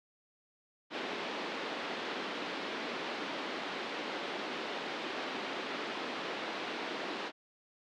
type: band-pass noise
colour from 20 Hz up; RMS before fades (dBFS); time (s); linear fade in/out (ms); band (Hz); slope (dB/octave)
pink; -39; 0.9-7.32; 50; 250 to 4000; 24
effects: none